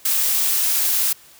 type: noise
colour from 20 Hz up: blue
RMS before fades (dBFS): -19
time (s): 0.05-1.13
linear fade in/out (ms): 5
effects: white hiss -48 dBFS RMS until 1.39 s